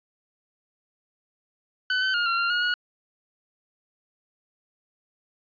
sawtooth tone with pitch steps, 1506 / 1528 / 1422 / 1373 / 1387 / 1439 / 1451 Hz, F#6 / G6 / F6 / F6 / F6 / F#6 / F#6, +30 / -45 / +31 / -30 / -12 / -49 / -34 cents, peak -18 dBFS, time 1.9-2.74 s, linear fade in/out 2 ms, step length 120 ms, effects resampled to 11025 Hz

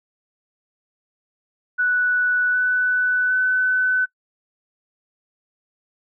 sine tone with pitch steps, 1480 / 1493.7 / 1507.6 Hz, F#6 / F#6 / F#6, 0 / +16 / +32 cents, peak -16 dBFS, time 1.78-4.06 s, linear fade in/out 20 ms, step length 760 ms, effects noise-tail reverb RT60 0.1 s tail -24 dB re dry

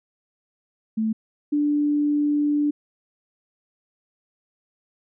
sine tone pair in turn, 220 / 293.7 Hz, A3 / D4, 0 / 0 cents, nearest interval perfect fourth, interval 500 cents, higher second, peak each -20 / -18 dBFS, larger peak second, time 0.97-1.13 / 1.52-2.71 s, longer second, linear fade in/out 10 ms, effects none

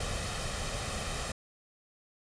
pink noise with comb filter, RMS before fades -35 dBFS, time 0-1.32 s, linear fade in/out 5 ms, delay 1.6 ms, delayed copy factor +0.55, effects resampled to 22050 Hz

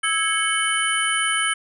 sine tone cluster, 1304 / 1647 / 2207 / 3042 / 9580 Hz, E6 / G#6 / C#7 / F#7 / D9, -19 / -15 / -8 / +47 / +33 cents, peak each -25 dBFS, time 0.03-1.54 s, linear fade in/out 10 ms, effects tanh soft clip ceiling -8 dBFS

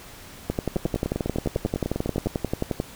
two click trains, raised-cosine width 2 ms, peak -10 / -12 dBFS, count 27 / 16, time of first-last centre 0.5-2.801 / 0.76-2.26 s, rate 11.3 / 10 Hz, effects pink hiss -44 dBFS RMS until 2.95 s

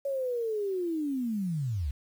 sine linear sweep, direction down, 563 to 61.74 Hz, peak -28 dBFS, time 0.05-1.91 s, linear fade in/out 5 ms, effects 9-bit

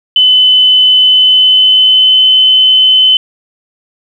sine tone with pitch glide, 3022 to 3043 Hz, F#7 to F#7, +36 to +48 cents, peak -3 dBFS, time 0.16-3.17 s, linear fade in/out 2 ms, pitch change +12 cents, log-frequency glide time 0.94-2.24 s, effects 7-bit

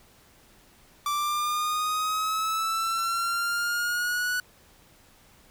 45% pulse linear sweep, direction up, 1166 to 1480 Hz, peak -25 dBFS, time 1.06-4.4 s, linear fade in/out 2 ms, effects pink hiss -57 dBFS RMS until 5.5 s

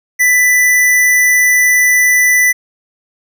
square tone, 1987 Hz, B6, 10 cents sharp, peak -8 dBFS, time 0.19-2.53 s, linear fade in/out 20 ms, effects none

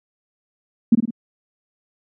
sine tone with echo, 229.1 Hz, A#3, 30 cents flat, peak -7 dBFS, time 0.92-0.95 s, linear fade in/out 5 ms, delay 52 ms, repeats 3, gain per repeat -5 dB, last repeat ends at 1.106 s, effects high-pass 150 Hz 12 dB/octave

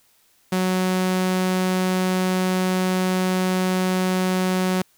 sawtooth tone, 185 Hz, F#3, in tune, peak -15 dBFS, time 0.52-4.82 s, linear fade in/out 5 ms, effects white hiss -60 dBFS RMS until 4.97 s

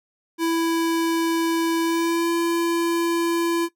square tone with pitch glide, 331 to 337.8 Hz, E4 to E4, +7 to +42 cents, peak -20 dBFS, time 0.38-3.69 s, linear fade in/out 50 ms, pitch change +35 cents, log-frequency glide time 1.83-2.29 s, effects noise-tail reverb RT60 0.1 s tail -17 dB re dry

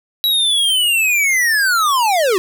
square linear sweep, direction down, 3912 to 349.2 Hz, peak -13 dBFS, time 0.24-2.38 s, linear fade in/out 0 ms, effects none

